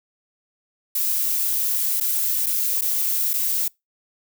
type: noise with dropouts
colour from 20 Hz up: violet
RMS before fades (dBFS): -22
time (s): 0.95-3.68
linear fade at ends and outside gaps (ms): 5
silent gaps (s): 2.001-2.008 / 2.462-2.465 / 2.811-2.819 / 3.334-3.338
effects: noise-tail reverb RT60 0.2 s tail -25 dB re dry